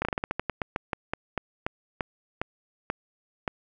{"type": "slowing click train", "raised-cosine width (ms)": 0.5, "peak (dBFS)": -12, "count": 19, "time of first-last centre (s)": [0.02, 3.478], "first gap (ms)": 30, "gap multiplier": 1.19, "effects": []}